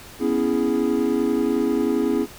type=chord; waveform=triangle; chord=C# minor seventh; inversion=third; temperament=equal; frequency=246.9 / 277.2 / 329.6 / 415.3 Hz; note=B3 / C#4 / E4 / G#4; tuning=0 / 0 / 0 / 0 cents; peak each=-22 dBFS; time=0.19-2.27 s; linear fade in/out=50 ms; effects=pink hiss -42 dBFS RMS until 2.38 s